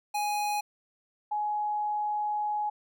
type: tone pair in turn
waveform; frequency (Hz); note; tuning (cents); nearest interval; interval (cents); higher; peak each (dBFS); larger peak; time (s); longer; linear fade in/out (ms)
square / sine; 831 / 839.2; G#5 / G#5; +1 / +18; unison; 17; second; -28 / -27; second; 0.14-0.61 / 1.31-2.7; second; 10
effects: none